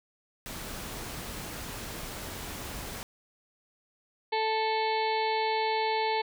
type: noise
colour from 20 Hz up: pink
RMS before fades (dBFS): -39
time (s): 0.46-3.03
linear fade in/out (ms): 0
type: harmonic tone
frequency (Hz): 440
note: A4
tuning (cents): 0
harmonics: 1 / 2 / 4 / 5 / 6 / 7 / 8 / 9 / 10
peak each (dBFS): -31 / -28 / -41 / -36 / -43 / -44 / -43 / -42 / -41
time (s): 4.32-6.22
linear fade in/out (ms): 10
effects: none